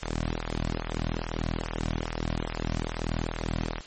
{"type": "tone with flanger", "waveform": "sawtooth", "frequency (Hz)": 40.53, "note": "E1", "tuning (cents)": -29, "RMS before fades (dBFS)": -31, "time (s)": [0.02, 3.81], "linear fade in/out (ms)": 10, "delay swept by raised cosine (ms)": [0.2, 2.4], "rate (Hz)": 2.4, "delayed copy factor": -0.6, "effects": ["white hiss -46 dBFS RMS until 3.86 s", "MP3 32 kbps"]}